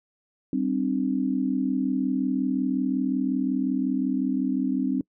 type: chord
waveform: sine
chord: G suspended fourth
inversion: none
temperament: equal with one note detuned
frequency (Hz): 196 / 261.6 / 301.4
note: G3 / C4 / D4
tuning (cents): 0 / 0 / +45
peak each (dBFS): -29 / -24 / -29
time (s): 0.53-5.01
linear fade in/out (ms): 2
effects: noise-tail reverb RT60 0.1 s tail -25 dB re dry